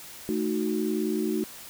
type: chord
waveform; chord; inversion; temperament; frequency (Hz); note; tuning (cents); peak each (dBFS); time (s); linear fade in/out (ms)
sine; D# diminished; second; equal; 220 / 311.1 / 370; A3 / D#4 / F#4; 0 / 0 / 0; -29; 0.29-1.44; 0
effects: white hiss -44 dBFS RMS until 1.69 s